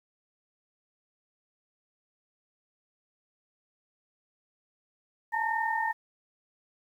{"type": "tone cluster", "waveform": "sine", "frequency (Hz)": [872, 913, 1827], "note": ["A5", "A#5", "A#6"], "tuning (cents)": [-16, -36, -35], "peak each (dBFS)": -31, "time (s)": [5.32, 5.93], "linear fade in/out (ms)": 20, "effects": ["10-bit"]}